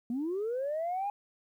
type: linear sweep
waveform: sine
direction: up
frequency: 227.9 to 827 Hz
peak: -29 dBFS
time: 0.1-1.1 s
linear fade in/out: 2 ms
effects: tanh soft clip ceiling -27 dBFS + 11-bit